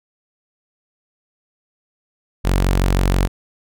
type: tone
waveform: sawtooth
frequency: 46.25 Hz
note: F#1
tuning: in tune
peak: -10 dBFS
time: 2.44-3.28 s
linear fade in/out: 20 ms
effects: none